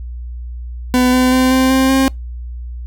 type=tone with pitch steps; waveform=40% pulse; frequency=251.1 / 254.2 / 257.3 / 260.4 / 263.6 / 266.8 Hz; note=B3 / C4 / C4 / C4 / C4 / C4; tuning=+29 / -50 / -29 / -8 / +13 / +34 cents; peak=-9 dBFS; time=0.94-2.08 s; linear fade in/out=0 ms; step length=190 ms; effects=noise-tail reverb RT60 0.2 s tail -26 dB re dry + added 60 Hz sine -24 dBFS peak until 2.86 s